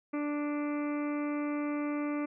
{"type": "harmonic tone", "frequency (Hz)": 293.7, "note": "D4", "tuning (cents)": 0, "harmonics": [1, 2, 3, 4, 5, 6, 7, 8, 9], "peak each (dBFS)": [-31, -40, -48, -43, -50, -57, -48, -49, -58], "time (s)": [0.13, 2.26], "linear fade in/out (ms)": 10, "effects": []}